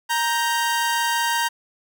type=tone pair together; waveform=sawtooth; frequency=935 / 1567 Hz; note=A#5 / G6; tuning=+5 / -1 cents; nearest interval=major sixth; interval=894 cents; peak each=-17 / -22 dBFS; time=0.09-1.49 s; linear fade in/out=20 ms; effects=none